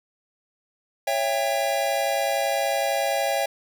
square chord, C# diminished, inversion none, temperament just, 554.4 / 665.2 / 798.3 Hz, C#5 / E5 / G5, 0 / +16 / +31 cents, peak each -27 dBFS, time 1.07-3.46 s, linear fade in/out 5 ms, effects none

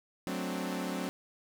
sawtooth chord, D dominant seventh, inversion first, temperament equal, 185 / 220 / 261.6 / 293.7 Hz, F#3 / A3 / C4 / D4, 0 / 0 / 0 / 0 cents, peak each -33 / -38 / -34 / -37 dBFS, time 0.27-1.09 s, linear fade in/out 0 ms, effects none

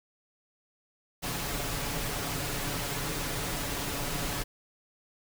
pink noise with comb filter, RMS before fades -33 dBFS, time 1.22-4.44 s, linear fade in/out 20 ms, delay 7 ms, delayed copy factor +0.5, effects none

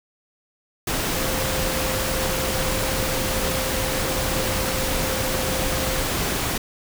sine tone in noise, 523.3 Hz, C5, in tune, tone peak -29 dBFS, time 1.16-6.03 s, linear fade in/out 5 ms, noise pink, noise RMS -24 dBFS, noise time 0.87-6.58 s, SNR -8 dB, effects none

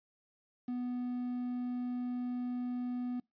triangle tone with quantisation, 246.9 Hz, B3, in tune, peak -32 dBFS, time 0.68-3.2 s, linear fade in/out 5 ms, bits 10, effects noise-tail reverb RT60 0.2 s tail -26 dB re dry + resampled to 11025 Hz

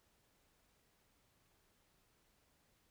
silence, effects pink hiss -75 dBFS RMS until 2.9 s

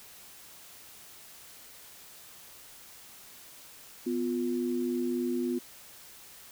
sine tone pair together, 248.5 / 352 Hz, B3 / F4, +11 / +14 cents, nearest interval tritone, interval 603 cents, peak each -30 / -31 dBFS, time 4.06-5.59 s, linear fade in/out 10 ms, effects white hiss -51 dBFS RMS until 6.51 s

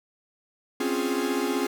45% pulse chord, Db major seventh, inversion third, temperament equal with one note detuned, 261.6 / 277.2 / 350.4 / 415.3 Hz, C4 / Db4 / F4 / Ab4, 0 / 0 / +6 / 0 cents, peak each -30 dBFS, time 0.8-1.67 s, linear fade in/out 5 ms, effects none

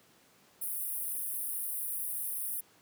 pink high-pass noise, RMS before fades -36 dBFS, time 0.61-2.61 s, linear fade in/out 10 ms, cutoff 9300 Hz, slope 96 dB/octave, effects pink hiss -63 dBFS RMS until 2.81 s + high-pass 150 Hz 12 dB/octave

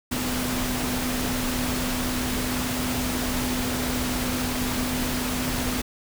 sine tone in noise, 250.6 Hz, B3, 25 cents sharp, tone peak -28 dBFS, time 0.11-5.82 s, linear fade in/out 10 ms, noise pink, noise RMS -28 dBFS, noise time 0.11-5.82 s, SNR -3 dB, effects none

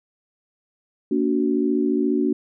sine chord, Bb augmented, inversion none, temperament equal with one note detuned, 233.1 / 287.5 / 370 Hz, Bb3 / D4 / F#4, 0 / -37 / 0 cents, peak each -23 / -21 / -23 dBFS, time 1.11-2.33 s, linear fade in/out 5 ms, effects none

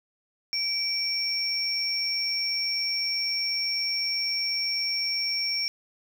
sine tone pair together, 2311 / 5488 Hz, D7 / F8, -28 / -31 cents, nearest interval octave + minor third, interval 1497 cents, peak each -31 / -25 dBFS, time 0.53-5.68 s, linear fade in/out 0 ms, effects tanh soft clip ceiling -19 dBFS + 9-bit

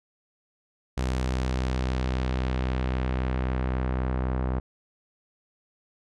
sawtooth tone with low-pass filter sweep, 63.8 Hz, C2, 43 cents flat, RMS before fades -27 dBFS, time 0.97-4.6 s, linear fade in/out 10 ms, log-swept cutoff 8100 to 1200 Hz, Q 0.91, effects none

